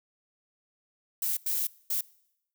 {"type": "noise bursts at uneven times", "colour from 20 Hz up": "violet", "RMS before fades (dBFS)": -29, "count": 3, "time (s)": [[1.22, 1.37], [1.46, 1.67], [1.9, 2.01]], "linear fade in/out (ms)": 5, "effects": ["noise-tail reverb RT60 0.8 s tail -23 dB re dry"]}